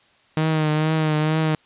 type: tone with vibrato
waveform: sawtooth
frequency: 155.56 Hz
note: D#3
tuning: in tune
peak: -14 dBFS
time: 0.37-1.55 s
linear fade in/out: 2 ms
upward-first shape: triangle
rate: 2.2 Hz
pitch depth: 43 cents each way
effects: white hiss -57 dBFS RMS until 1.65 s + resampled to 8000 Hz